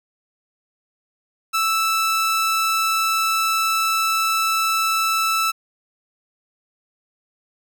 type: tone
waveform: sawtooth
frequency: 1318.5 Hz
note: E6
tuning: in tune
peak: -14 dBFS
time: 1.53-5.52 s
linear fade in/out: 20 ms
effects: none